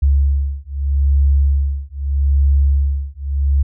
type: beating tone pair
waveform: sine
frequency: 69.3 / 70.1 Hz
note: C#2 / C#2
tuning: 0 / +20 cents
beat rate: 0.8 Hz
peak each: -15 / -15 dBFS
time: 0.02-3.63 s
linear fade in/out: 10 ms
effects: none